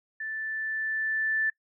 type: tone with level ramp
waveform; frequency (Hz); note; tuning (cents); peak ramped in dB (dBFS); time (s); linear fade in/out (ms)
sine; 1760; A6; 0; -32 to -23; 0.2-1.5; 5
effects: noise-tail reverb RT60 0.1 s tail -24 dB re dry